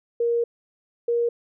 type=tone pair in turn; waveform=sine; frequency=470 / 471.9 Hz; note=A#4 / A#4; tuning=+14 / +21 cents; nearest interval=unison; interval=7 cents; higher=second; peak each=-19 dBFS; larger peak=neither; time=0.2-0.44 / 1.08-1.29 s; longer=first; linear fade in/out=5 ms; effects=none

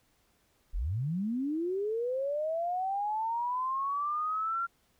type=linear sweep; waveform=sine; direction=up; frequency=30.87 to 1385 Hz; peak=-29 dBFS; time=0.73-4.67 s; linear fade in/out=20 ms; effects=pink hiss -70 dBFS RMS until 4.99 s

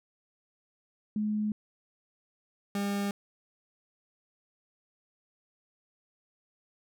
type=tone pair in turn; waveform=sine / 40% pulse; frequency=211.9 / 201.1 Hz; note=G#3 / G3; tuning=+35 / +44 cents; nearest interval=minor second; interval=91 cents; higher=first; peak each=-27 / -28 dBFS; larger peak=first; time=1.16-1.52 / 2.75-3.11 s; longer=neither; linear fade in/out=2 ms; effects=none

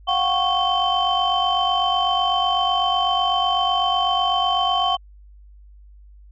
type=tone cluster; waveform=sine; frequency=713 / 761 / 1103 / 3089 Hz; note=F5 / F#5 / C#6 / G7; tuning=+36 / +48 / -9 / -26 cents; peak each=-22 dBFS; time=0.07-4.97 s; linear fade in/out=20 ms; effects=tanh soft clip ceiling -10 dBFS + added 50 Hz sine -43 dBFS peak until 6.31 s

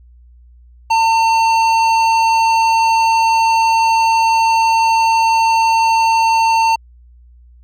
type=tone with hard clipping; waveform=sine; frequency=903 Hz; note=A5; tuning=45 cents sharp; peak=-12 dBFS; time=0.9-6.76 s; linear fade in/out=10 ms; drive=12 dB; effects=added 60 Hz sine -41 dBFS peak until 7.63 s

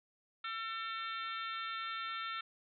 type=harmonic tone; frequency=449.4 Hz; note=A4; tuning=37 cents sharp; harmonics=3 / 4 / 5 / 6 / 7 / 8 / 9; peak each=-40 / -47 / -48 / -51 / -52 / -47 / -54 dBFS; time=0.44-2.41 s; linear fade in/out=5 ms; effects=none

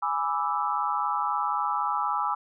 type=chord; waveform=sine; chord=E dominant seventh; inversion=first; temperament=equal; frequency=830.6 / 987.8 / 1174.7 / 1318.5 Hz; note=G#5 / B5 / D6 / E6; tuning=0 / 0 / 0 / 0 cents; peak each=-30 dBFS; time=0.02-2.35 s; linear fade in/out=10 ms; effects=none

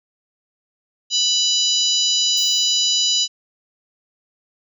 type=harmonic tone; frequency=987.8 Hz; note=B5; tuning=in tune; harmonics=3 / 4 / 5 / 6 / 7; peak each=-21 / -20 / -22 / -25 / -24 dBFS; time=1.1-3.28 s; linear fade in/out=50 ms
type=noise with exponential decay; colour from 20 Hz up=violet; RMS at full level=-35 dBFS; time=2.37-3.16 s; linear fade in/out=2 ms; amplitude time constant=170 ms
effects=none

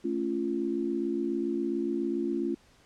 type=chord; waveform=sine; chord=A augmented; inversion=none; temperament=equal with one note detuned; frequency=220 / 277.2 / 344.4 Hz; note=A3 / C#4 / E#4; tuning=0 / 0 / -24 cents; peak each=-34 / -32 / -30 dBFS; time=0.04-2.55 s; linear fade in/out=10 ms; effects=pink hiss -61 dBFS RMS until 2.85 s + low-pass 8000 Hz 12 dB/octave

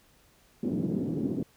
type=band-pass noise; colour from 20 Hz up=white; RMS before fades=-30 dBFS; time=0.63-1.43 s; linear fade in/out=5 ms; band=140 to 300 Hz; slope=24 dB/octave; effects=pink hiss -62 dBFS RMS until 1.56 s

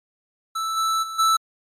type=tone with level steps; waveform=square; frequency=1318.5 Hz; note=E6; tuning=in tune; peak=-24 / -20 / -30 / -16 dBFS; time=0.55-1.37 s; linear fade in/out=10 ms; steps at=0.76 / 1.02 / 1.18 s; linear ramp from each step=20 ms; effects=low-pass 11000 Hz 12 dB/octave + MP3 96 kbps

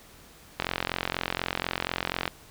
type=click train; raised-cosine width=0.3 ms; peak=-10 dBFS; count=75; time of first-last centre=0.6-2.278 s; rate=44.1 Hz; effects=pink hiss -52 dBFS RMS until 2.5 s

